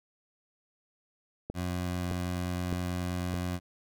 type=click train; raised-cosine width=2 ms; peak=-21 dBFS; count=4; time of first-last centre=1.5-3.34 s; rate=1.63 Hz
type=tone; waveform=20% pulse; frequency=89.4 Hz; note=F2; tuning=41 cents sharp; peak=-26 dBFS; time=1.54-3.6 s; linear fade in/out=50 ms
effects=none